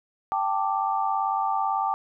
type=chord; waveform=sine; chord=G suspended second; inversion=none; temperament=just; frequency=784 / 882 / 1176 Hz; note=G5 / A5 / D6; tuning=0 / +4 / +2 cents; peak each=-26 / -27 / -28 dBFS; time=0.32-1.94 s; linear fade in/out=0 ms; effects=none